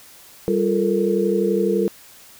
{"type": "tone cluster", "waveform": "sine", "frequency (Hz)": [195.7, 349, 432.7, 464.6], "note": ["G3", "F4", "A4", "A#4"], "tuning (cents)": [-3, -1, -29, -6], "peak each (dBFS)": -22, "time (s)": [0.48, 1.88], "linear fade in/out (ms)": 0, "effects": ["white hiss -46 dBFS RMS until 2.39 s"]}